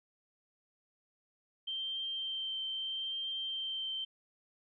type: tone with vibrato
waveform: sine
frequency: 3136 Hz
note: G7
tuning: in tune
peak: -35 dBFS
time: 1.67-4.05 s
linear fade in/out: 10 ms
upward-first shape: triangle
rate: 0.77 Hz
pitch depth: 12 cents each way
effects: none